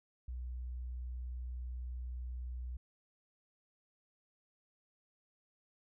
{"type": "tone", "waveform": "sine", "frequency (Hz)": 61.74, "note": "B1", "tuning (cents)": 0, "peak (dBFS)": -39, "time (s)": [0.28, 2.77], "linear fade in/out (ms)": 5, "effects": []}